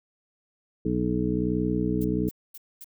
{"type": "harmonic tone", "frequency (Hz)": 61.3, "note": "B1", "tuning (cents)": -12, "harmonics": [1, 2, 3, 4, 5, 7], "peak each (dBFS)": [-34, -33, -28, -30, -28, -31], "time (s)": [0.85, 2.29], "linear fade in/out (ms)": 5}
{"type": "noise bursts", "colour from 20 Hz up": "violet", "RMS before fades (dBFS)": -42, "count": 4, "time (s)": [2.01, 2.844], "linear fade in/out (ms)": 5, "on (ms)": 36, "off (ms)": 230}
{"effects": []}